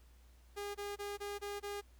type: tone bursts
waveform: sawtooth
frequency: 407.1 Hz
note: G#4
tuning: 35 cents flat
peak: -36 dBFS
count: 6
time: 0.56-1.815 s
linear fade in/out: 20 ms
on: 190 ms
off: 23 ms
effects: added 60 Hz sine -59 dBFS peak until 1.99 s + pink hiss -70 dBFS RMS until 1.99 s